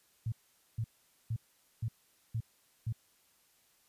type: tone bursts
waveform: sine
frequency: 112.8 Hz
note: A2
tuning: 44 cents sharp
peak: -31 dBFS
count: 6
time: 0.26-2.926 s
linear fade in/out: 5 ms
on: 61 ms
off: 460 ms
effects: white hiss -69 dBFS RMS until 3.88 s + resampled to 32000 Hz